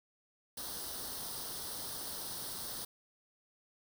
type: noise with comb filter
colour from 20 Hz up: white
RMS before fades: -42 dBFS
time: 0.57-2.85 s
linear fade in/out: 5 ms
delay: 0.21 ms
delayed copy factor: +0.75
effects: none